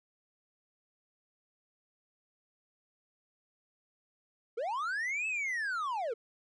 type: linear two-way sweep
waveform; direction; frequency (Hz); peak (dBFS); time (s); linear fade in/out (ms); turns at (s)
triangle; up then down; 420.5 to 2637 to 420.5; -30; 4.57-6.14; 10; 5.27
effects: resampled to 22050 Hz